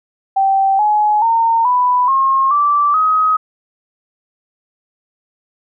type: tone with pitch steps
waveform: sine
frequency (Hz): 778 / 843.5 / 914.6 / 991.6 / 1075.1 / 1165.7 / 1263.9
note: G5 / G#5 / A#5 / B5 / C6 / D6 / D#6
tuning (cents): -13 / +27 / -33 / +7 / +47 / -13 / +27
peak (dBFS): -10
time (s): 0.36-3.37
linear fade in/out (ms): 10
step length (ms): 430
effects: none